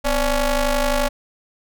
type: ring-modulated tone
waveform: sawtooth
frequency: 277.2 Hz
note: C#4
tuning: in tune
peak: -10 dBFS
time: 0.04-1.09 s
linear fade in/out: 20 ms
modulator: 303 Hz
effects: none